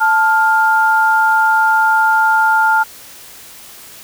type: tone pair together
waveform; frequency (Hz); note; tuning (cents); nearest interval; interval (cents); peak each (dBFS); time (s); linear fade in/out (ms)
sine; 880 / 1403.4; A5 / F6; 0 / +8; minor sixth; 808; -12; 0-2.84; 20
effects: white hiss -37 dBFS RMS until 4.03 s